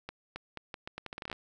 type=accelerating click train; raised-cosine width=0.3 ms; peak=-23 dBFS; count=15; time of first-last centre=0.09-1.328 s; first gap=270 ms; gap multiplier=0.79; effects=none